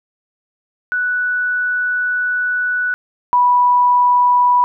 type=tone pair in turn; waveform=sine; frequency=1480 / 982.1 Hz; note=F#6 / B5; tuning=0 / -10 cents; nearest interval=perfect fifth; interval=710 cents; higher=first; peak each=-15 / -9 dBFS; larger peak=second; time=0.92-2.94 / 3.33-4.64 s; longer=first; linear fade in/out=0 ms; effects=none